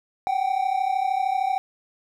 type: tone pair together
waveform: triangle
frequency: 750.9 / 784 Hz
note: F#5 / G5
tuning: +25 / 0 cents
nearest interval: minor second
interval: 75 cents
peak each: -22 dBFS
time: 0.27-1.58 s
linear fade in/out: 0 ms
effects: none